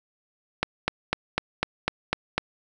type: click train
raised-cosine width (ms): 0.3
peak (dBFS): -6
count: 8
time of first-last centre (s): 0.63-2.38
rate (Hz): 4
effects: none